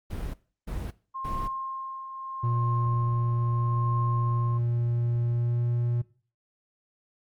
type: noise bursts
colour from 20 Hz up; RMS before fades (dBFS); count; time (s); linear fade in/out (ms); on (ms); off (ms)
brown; -33; 3; 0.1-1.48; 10; 240; 330
type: tone with tremolo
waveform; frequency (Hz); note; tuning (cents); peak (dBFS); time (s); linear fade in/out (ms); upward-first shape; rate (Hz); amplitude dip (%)
sine; 1063; C6; +27; -29; 1.14-4.59; 20; triangle; 0.79; 60
type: tone with pitch glide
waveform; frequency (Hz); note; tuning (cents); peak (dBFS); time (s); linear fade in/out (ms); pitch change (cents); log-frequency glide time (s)
triangle; 118.9 to 119.73; A#2 to A#2; +35 to +47; -22; 2.43-6.02; 10; +12; 5.33-5.61
effects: noise-tail reverb RT60 0.4 s tail -19 dB re dry + Opus 32 kbps